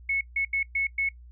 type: tone bursts at uneven times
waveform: sine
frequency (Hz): 2198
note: C#7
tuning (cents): -15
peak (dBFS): -23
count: 5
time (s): 0.09-0.21 / 0.36-0.45 / 0.53-0.63 / 0.75-0.87 / 0.98-1.09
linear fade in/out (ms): 5
effects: noise-tail reverb RT60 0.1 s tail -22 dB re dry + added 60 Hz sine -45 dBFS peak until 1.31 s